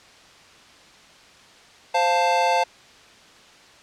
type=chord; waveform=square; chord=F major; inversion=second; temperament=equal with one note detuned; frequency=523.3 / 698.5 / 884.1 Hz; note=C5 / F5 / A5; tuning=0 / 0 / +8 cents; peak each=-25 / -23 / -21 dBFS; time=1.94-2.64 s; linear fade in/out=10 ms; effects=white hiss -49 dBFS RMS until 3.82 s + low-pass 5000 Hz 12 dB/octave